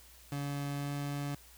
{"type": "tone with pitch glide", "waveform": "30% pulse", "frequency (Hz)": [142.3, 143.12], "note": ["C#3", "D3"], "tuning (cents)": [46, -44], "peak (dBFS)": -32, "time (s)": [0.32, 1.35], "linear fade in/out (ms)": 2, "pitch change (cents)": 10, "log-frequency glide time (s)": [0.78, 0.91], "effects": ["added 60 Hz sine -59 dBFS peak until 1.57 s", "white hiss -58 dBFS RMS until 1.57 s"]}